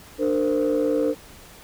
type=tone cluster; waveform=sine; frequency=297.1 / 456 / 516 Hz; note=D4 / A#4 / C5; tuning=+20 / -38 / -24 cents; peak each=-22 dBFS; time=0.18-1.15 s; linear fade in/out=50 ms; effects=tanh soft clip ceiling -14 dBFS + pink hiss -46 dBFS RMS until 1.63 s